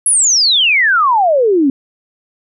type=exponential sweep; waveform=sine; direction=down; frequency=11010 to 260.1 Hz; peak=-8 dBFS; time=0.06-1.7 s; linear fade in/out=2 ms; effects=none